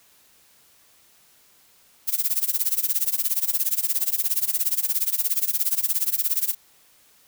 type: noise with tremolo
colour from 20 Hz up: violet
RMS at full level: -20 dBFS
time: 2.07-6.55 s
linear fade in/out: 20 ms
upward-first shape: sine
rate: 17 Hz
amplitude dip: 90%
effects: white hiss -57 dBFS RMS until 7.27 s